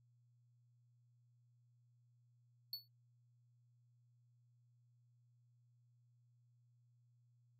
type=tone with exponential decay; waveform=square; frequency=4435 Hz; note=C#8; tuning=in tune; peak=-39 dBFS; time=2.73-2.88 s; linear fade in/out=2 ms; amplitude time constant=31 ms; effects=noise-tail reverb RT60 0.1 s tail -26 dB re dry + added 120 Hz sine -70 dBFS peak until 7.59 s